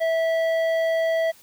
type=tone with low-pass filter; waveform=square; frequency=654 Hz; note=E5; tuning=14 cents flat; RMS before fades=-22 dBFS; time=0-1.32 s; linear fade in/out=20 ms; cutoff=2300 Hz; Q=0.74; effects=white hiss -52 dBFS RMS until 1.42 s